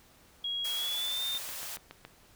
sine tone with pitch glide, 3300 to 3620 Hz, G#7 to A7, -12 to +48 cents, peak -31 dBFS, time 0.44-1.38 s, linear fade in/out 5 ms, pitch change +160 cents, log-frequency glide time 0.74-1.22 s
white high-pass noise, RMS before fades -40 dBFS, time 0.64-1.77 s, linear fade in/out 10 ms, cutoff 490 Hz, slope 24 dB/octave
click train, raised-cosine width 0.3 ms, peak -28 dBFS, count 6, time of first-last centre 1.35-2.05 s, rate 7.14 Hz
effects pink hiss -60 dBFS RMS until 2.35 s

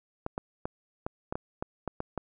clicks, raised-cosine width 1 ms, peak -18 dBFS, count 10, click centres 0.264 / 0.379 / 0.655 / 1.065 / 1.325 / 1.355 / 1.625 / 1.877 / 2.004 / 2.177 s, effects none

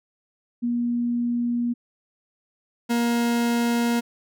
sine / 40% pulse tone pair in turn, 239.2 / 236 Hz, A#3 / A#3, +45 / +22 cents, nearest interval unison, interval 23 cents, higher first, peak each -21 / -19 dBFS, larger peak second, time 0.62-1.74 / 2.89-4.01 s, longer neither, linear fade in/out 20 ms, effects none

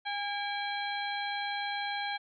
harmonic tone with a mistuned harmonic, 813 Hz, G#5, 37 cents flat, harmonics 1 / 2 / 3 / 4 / 5, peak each -35 / -38 / -40 / -41 / -42 dBFS, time 0.05-2.18 s, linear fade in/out 20 ms, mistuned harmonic 3, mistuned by -87 cents, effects none

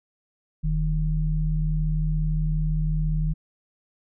sine tone pair together, 41.2 / 155.56 Hz, E1 / D#3, 0 / 0 cents, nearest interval octave + major seventh, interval 2300 cents, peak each -23 / -24 dBFS, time 0.63-3.34 s, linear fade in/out 20 ms, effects none

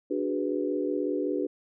sine chord, G# half-diminished seventh, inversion second, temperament equal, 293.7 / 370 / 415.3 / 493.9 Hz, D4 / F#4 / G#4 / B4, 0 / 0 / 0 / 0 cents, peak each -30 / -31 / -33 / -33 dBFS, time 0.1-1.47 s, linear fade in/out 10 ms, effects none

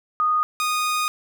sine / sawtooth tone pair in turn, 1236 / 1236 Hz, D#6 / D#6, -12 / -12 cents, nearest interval unison, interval 0 cents, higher neither, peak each -17 dBFS, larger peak neither, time 0.2-0.43 / 0.6-1.08 s, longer second, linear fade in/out 0 ms, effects none

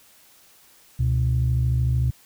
sine tone pair together, 70.14 / 123.47 Hz, C#2 / B2, +21 / 0 cents, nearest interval minor seventh, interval 979 cents, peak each -21 / -19 dBFS, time 0.99-2.11 s, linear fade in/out 10 ms, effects tanh soft clip ceiling -13 dBFS + white hiss -54 dBFS RMS until 2.25 s

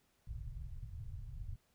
pink low-pass noise, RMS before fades -45 dBFS, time 0.27-1.56 s, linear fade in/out 5 ms, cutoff 130 Hz, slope 48 dB/octave, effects pink hiss -75 dBFS RMS until 1.74 s

